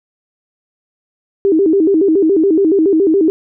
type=tone with vibrato; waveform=sine; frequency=354.3 Hz; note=F4; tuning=25 cents sharp; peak=-8 dBFS; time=1.45-3.3 s; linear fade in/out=0 ms; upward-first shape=square; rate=7.1 Hz; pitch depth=190 cents each way; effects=none